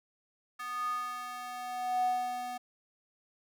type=tone with high-pass filter sweep; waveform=square; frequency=246.9 Hz; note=B3; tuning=in tune; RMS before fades=-35 dBFS; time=0.59-2.58 s; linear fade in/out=10 ms; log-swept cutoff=1400 to 580 Hz; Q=9.9; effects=none